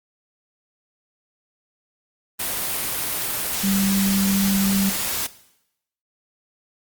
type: tone in noise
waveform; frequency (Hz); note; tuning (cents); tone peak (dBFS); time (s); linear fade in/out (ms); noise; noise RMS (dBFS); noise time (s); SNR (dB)
sine; 195.7; G3; -3; -19; 3.63-4.9; 10; white; -25; 2.39-5.27; +3
effects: noise-tail reverb RT60 0.8 s tail -17 dB re dry + Opus 32 kbps